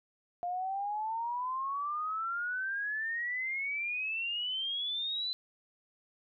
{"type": "exponential sweep", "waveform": "sine", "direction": "up", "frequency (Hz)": [698, 4056], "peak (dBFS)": -32, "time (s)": [0.43, 5.33], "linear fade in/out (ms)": 0, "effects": []}